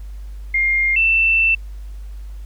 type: tone pair in turn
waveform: sine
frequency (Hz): 2120 / 2671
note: C7 / E7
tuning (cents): +22 / +22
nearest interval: major third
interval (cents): 400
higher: second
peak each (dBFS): -14 / -12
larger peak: second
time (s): 0.54-0.96 / 0.96-1.55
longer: second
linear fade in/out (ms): 5
effects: added 50 Hz sine -29 dBFS peak until 2.45 s + pink hiss -54 dBFS RMS until 2.45 s